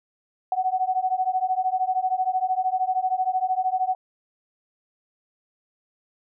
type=beating tone pair; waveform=sine; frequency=740 / 753 Hz; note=F#5 / F#5; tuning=0 / +30 cents; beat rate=13 Hz; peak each=-24 dBFS; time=0.52-3.95 s; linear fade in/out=2 ms; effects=none